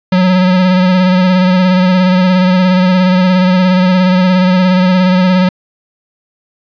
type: tone with vibrato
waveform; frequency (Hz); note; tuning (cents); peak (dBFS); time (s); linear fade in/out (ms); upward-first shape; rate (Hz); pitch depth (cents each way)
square; 183.8; F#3; -11; -7; 0.12-5.49; 5; sine; 17; 33
effects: resampled to 11025 Hz + 8-bit